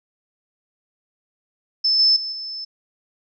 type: tone with level steps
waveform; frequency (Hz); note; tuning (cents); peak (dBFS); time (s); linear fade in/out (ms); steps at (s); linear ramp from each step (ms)
sine; 5260; E8; -5; -15 / -12 / -25 / -28; 1.84-2.65; 10; 1.99 / 2.16 / 2.32; 5
effects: none